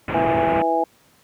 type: low-pass noise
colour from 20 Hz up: pink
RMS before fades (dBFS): -24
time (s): 0.08-0.62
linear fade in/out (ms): 2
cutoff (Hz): 2700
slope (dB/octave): 48
type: harmonic tone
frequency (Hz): 164.81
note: E3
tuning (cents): 0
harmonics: 2 / 3 / 4 / 5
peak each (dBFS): -25 / -24 / -23 / -20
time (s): 0.14-0.84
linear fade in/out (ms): 5
effects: pink hiss -56 dBFS RMS until 1.23 s + high-pass 100 Hz 12 dB/octave